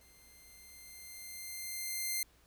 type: tone with level ramp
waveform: 5% pulse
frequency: 2093 Hz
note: C7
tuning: in tune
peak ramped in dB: -52 to -22 dBFS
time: 0.01-2.23 s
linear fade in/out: 2 ms
effects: added 60 Hz sine -67 dBFS peak until 2.46 s + pink hiss -67 dBFS RMS until 2.46 s